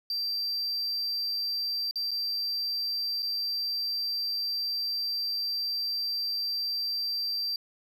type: tone with dropouts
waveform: triangle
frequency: 4699 Hz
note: D8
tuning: in tune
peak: -27 dBFS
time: 0.1-7.56 s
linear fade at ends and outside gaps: 2 ms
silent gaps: 1.911-1.957 / 2.109-2.114 / 3.223-3.228 s
effects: none